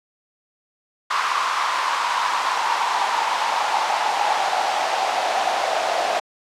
pink noise with high-pass filter sweep, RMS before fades -21 dBFS, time 1.1-6.2 s, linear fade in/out 10 ms, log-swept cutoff 1100 to 670 Hz, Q 5.2, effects low-pass 5000 Hz 12 dB/octave

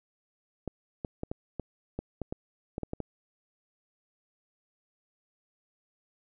clicks, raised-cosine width 2 ms, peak -20 dBFS, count 12, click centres 0.677 / 1.048 / 1.234 / 1.315 / 1.597 / 1.99 / 2.217 / 2.325 / 2.781 / 2.833 / 2.934 / 3.003 s, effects none

